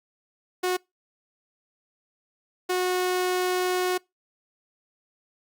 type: tone bursts at uneven times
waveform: sawtooth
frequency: 364.8 Hz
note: F#4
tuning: 24 cents flat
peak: -19 dBFS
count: 2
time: 0.63-0.77 / 2.69-3.98 s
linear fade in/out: 10 ms
effects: noise-tail reverb RT60 0.2 s tail -25 dB re dry + Opus 48 kbps